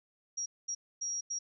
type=tone bursts at uneven times; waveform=sine; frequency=5670 Hz; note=F8; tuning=25 cents sharp; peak=-33 dBFS; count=4; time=0.37-0.46 / 0.68-0.75 / 1.01-1.21 / 1.3-1.39 s; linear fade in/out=10 ms; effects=none